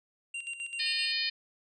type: tone with tremolo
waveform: square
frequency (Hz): 2770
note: F7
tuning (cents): -15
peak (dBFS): -35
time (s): 0.34-1.12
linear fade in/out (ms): 5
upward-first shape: square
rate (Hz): 7.7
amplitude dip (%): 65
type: harmonic tone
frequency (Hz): 610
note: D#5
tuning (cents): -34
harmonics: 3 / 4 / 5 / 6 / 7 / 8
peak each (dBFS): -38 / -35 / -37 / -39 / -33 / -35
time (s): 0.79-1.3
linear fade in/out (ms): 10
effects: resampled to 24000 Hz